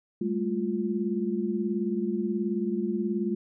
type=tone cluster; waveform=sine; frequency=199.7 / 218.3 / 350.2 Hz; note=G3 / A3 / F4; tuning=+32 / -13 / +5 cents; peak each=-30 dBFS; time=0.21-3.35 s; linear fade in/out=5 ms; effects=none